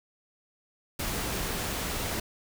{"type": "noise", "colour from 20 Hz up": "pink", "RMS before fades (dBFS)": -32, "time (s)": [0.99, 2.2], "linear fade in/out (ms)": 5, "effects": []}